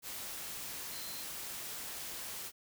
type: tone in noise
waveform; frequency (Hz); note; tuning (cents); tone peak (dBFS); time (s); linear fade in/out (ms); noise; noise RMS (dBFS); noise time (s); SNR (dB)
sine; 4110; C8; -32; -49; 0.9-1.26; 50; white; -43; 0.02-2.52; -9
effects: none